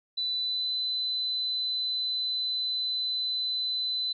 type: tone with pitch glide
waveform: sine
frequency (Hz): 3985 to 4020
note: B7 to B7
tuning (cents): +15 to +30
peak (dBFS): -27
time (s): 0.17-4.13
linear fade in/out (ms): 10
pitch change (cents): +15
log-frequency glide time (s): 0.38-0.73
effects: none